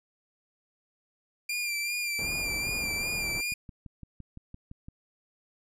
sawtooth tone with vibrato, 2383 Hz, D7, 25 cents sharp, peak -26 dBFS, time 1.49-3.54 s, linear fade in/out 5 ms, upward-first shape sine, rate 2.6 Hz, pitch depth 39 cents each way
pink low-pass noise, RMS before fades -40 dBFS, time 2.19-3.41 s, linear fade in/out 0 ms, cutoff 950 Hz, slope 12 dB/octave
click train, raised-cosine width 5 ms, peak -31 dBFS, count 14, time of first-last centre 2.67-4.885 s, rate 5.87 Hz
effects resampled to 32000 Hz

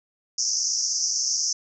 white band-pass noise, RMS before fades -25 dBFS, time 0.38-1.53 s, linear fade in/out 5 ms, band 5200 to 6400 Hz, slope 96 dB/octave, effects none

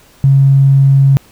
triangle tone with tanh clipping, 136.9 Hz, C#3, 21 cents flat, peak -4 dBFS, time 0.24-1.17 s, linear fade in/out 0 ms, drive 3 dB, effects pink hiss -45 dBFS RMS until 1.31 s

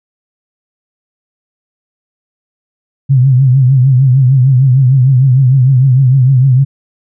sine tone with vibrato, 130.81 Hz, C3, in tune, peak -4 dBFS, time 3.09-6.65 s, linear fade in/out 20 ms, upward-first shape triangle, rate 6.6 Hz, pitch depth 120 cents each way, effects none

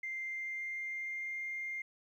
sine tone with pitch glide, 2093 to 2110 Hz, C7 to C7, 0 to +14 cents, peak -36 dBFS, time 0.03-1.82 s, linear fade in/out 5 ms, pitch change +14 cents, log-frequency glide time 0.23-1.39 s, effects tanh soft clip ceiling -32 dBFS + 12-bit

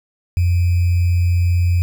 sine tone with sample-and-hold, 87.8 Hz, F2, 10 cents sharp, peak -12 dBFS, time 0.37-1.82 s, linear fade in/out 0 ms, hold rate 2450 Hz, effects none

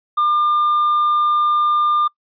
sine tone with tanh clipping, 1200 Hz, D6, 37 cents sharp, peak -14 dBFS, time 0.17-2.08 s, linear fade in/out 10 ms, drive 2 dB, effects noise-tail reverb RT60 0.1 s tail -25 dB re dry + resampled to 11025 Hz

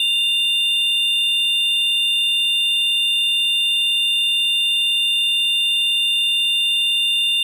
triangle tone pair together, 2794 / 3581 Hz, F7 / A7, 0 / +30 cents, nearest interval major third, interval 430 cents, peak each -17 dBFS, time 0-7.43 s, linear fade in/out 2 ms, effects none

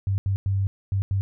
sine tone bursts at uneven times, 97.7 Hz, G2, 5 cents flat, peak -20 dBFS, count 5, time 0.07-0.18 / 0.26-0.36 / 0.46-0.67 / 0.92-1.02 / 1.11-1.21 s, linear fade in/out 0 ms, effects none

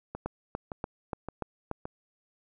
two click trains, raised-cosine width 1 ms, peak -22 / -18 dBFS, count 4 / 6, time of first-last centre 0.15-1.855 / 0.26-1.713 s, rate 1.76 / 3.44 Hz, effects none

